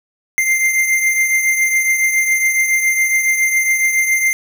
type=beating tone pair; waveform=square; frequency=2093 / 2100.2 Hz; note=C7 / C7; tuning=0 / +6 cents; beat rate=7.2 Hz; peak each=-14 / -22 dBFS; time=0.38-4.33 s; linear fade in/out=0 ms; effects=none